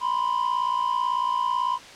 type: tone pair together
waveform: triangle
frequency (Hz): 977.9 / 1036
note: B5 / C6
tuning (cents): -17 / -17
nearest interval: minor second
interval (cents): 100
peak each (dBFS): -23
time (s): 0-1.79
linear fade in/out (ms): 50
effects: white hiss -43 dBFS RMS until 1.95 s + low-pass 5000 Hz 12 dB/octave